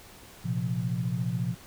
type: chord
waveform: sine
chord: Bb suspended second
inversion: none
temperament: equal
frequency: 116.54 / 130.81 / 174.61 Hz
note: Bb2 / C3 / F3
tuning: 0 / 0 / 0 cents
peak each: -31 dBFS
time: 0.44-1.55 s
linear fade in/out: 20 ms
effects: pink hiss -50 dBFS RMS until 1.66 s